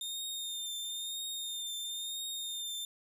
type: tone with vibrato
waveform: sawtooth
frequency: 3643 Hz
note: A#7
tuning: 41 cents flat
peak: -34 dBFS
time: 0.01-2.85 s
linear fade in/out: 2 ms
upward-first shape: triangle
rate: 1 Hz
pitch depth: 38 cents each way
effects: none